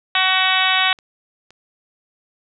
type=harmonic tone; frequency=375.5 Hz; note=F#4; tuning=26 cents sharp; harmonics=2 / 3 / 4 / 5 / 6 / 7 / 8 / 9 / 10; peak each=-23 / -23 / -23 / -23 / -23 / -23 / -23 / -23 / -23 dBFS; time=0.15-0.93 s; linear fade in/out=2 ms
type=clicks; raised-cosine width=0.2 ms; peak=-28 dBFS; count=2; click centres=0.988 / 1.506 s
effects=none